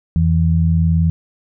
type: tone pair together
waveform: sine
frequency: 85 / 164.3 Hz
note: F2 / E3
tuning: -46 / -5 cents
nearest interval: major seventh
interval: 1141 cents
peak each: -14 dBFS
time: 0.16-1.1 s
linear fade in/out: 0 ms
effects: none